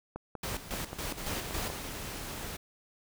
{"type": "click train", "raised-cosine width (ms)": 1, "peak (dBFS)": -24, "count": 9, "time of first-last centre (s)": [0.16, 1.701], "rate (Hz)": 5.19}
{"type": "noise with tremolo", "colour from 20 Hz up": "pink", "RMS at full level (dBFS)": -36, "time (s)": [0.43, 1.77], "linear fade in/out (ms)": 5, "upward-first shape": "square", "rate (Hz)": 3.6, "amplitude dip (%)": 70}
{"type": "noise", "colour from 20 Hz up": "pink", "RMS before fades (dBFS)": -40, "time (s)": [1.17, 2.57], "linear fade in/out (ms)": 10}
{"effects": []}